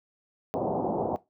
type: low-pass noise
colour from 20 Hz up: white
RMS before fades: -28 dBFS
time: 0.54-1.16 s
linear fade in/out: 0 ms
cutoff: 840 Hz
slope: 48 dB/octave
effects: noise-tail reverb RT60 0.2 s tail -18 dB re dry + high-pass 150 Hz 12 dB/octave